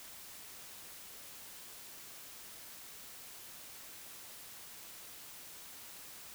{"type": "silence", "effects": ["white hiss -51 dBFS RMS until 6.34 s"]}